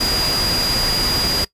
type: tone in noise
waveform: sine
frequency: 4860 Hz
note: D#8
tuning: 42 cents flat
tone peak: -18 dBFS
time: 0-1.45 s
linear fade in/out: 10 ms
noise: pink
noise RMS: -22 dBFS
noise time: 0-1.45 s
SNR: +1 dB
effects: noise-tail reverb RT60 0.1 s tail -20 dB re dry + resampled to 32000 Hz